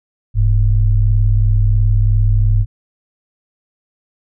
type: tone pair together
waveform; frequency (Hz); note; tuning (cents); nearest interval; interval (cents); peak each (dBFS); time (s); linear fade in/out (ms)
sine; 40.87 / 103.83; E1 / G#2; -14 / 0; octave + major third; 1614; -12; 0.34-2.66; 50
effects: none